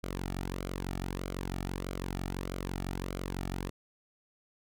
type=tone with flanger; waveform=sawtooth; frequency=46 Hz; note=F#1; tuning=9 cents flat; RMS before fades=-37 dBFS; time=0.03-3.7 s; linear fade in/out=10 ms; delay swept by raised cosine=1.1 to 1.97 ms; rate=1.6 Hz; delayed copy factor=-0.6; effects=none